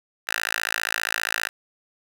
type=tone with high-pass filter; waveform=5% pulse; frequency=55 Hz; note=A1; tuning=in tune; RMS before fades=-27 dBFS; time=0.27-1.49 s; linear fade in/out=20 ms; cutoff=1600 Hz; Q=2.1; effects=8-bit